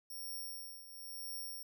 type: tone with tremolo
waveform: 10% pulse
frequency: 5550 Hz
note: F8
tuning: 12 cents flat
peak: -35 dBFS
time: 0.1-1.63 s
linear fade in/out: 5 ms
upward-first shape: triangle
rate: 0.99 Hz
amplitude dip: 75%
effects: none